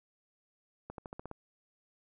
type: accelerating click train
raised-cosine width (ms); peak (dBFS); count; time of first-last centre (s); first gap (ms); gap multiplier
1; -28; 7; 0.9-1.314; 82; 0.93
effects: none